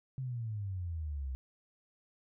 sine exponential sweep, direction down, 134.4 to 63.7 Hz, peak -35 dBFS, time 0.18-1.35 s, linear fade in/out 0 ms, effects none

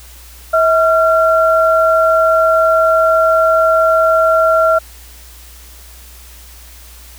sine tone pair together, 646.1 / 1372 Hz, E5 / F6, -35 / -31 cents, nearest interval octave + minor second, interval 1304 cents, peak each -10 / -12 dBFS, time 0.53-4.79 s, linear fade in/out 10 ms, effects added 60 Hz sine -37 dBFS peak until 7.18 s + white hiss -40 dBFS RMS until 7.18 s

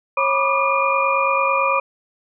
sine tone cluster, 545 / 980 / 1155 / 1204 / 2423 Hz, C#5 / B5 / D6 / D6 / D#7, -29 / -14 / -29 / +43 / -47 cents, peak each -22 dBFS, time 0.17-1.8 s, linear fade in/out 5 ms, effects none

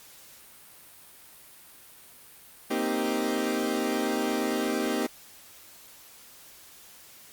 30% pulse chord, C minor seventh, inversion third, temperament equal, 233.1 / 261.6 / 311.1 / 392 Hz, Bb3 / C4 / Eb4 / G4, 0 / 0 / 0 / 0 cents, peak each -29 dBFS, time 2.7-5.07 s, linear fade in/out 10 ms, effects white hiss -51 dBFS RMS until 7.32 s + Opus 48 kbps

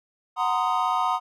triangle chord, C half-diminished seventh, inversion second, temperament equal with one note detuned, 740 / 932.3 / 1028.5 / 1244.5 Hz, Gb5 / Bb5 / C6 / Eb6, 0 / 0 / -30 / 0 cents, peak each -25 dBFS, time 0.36-1.2 s, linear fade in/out 50 ms, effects none

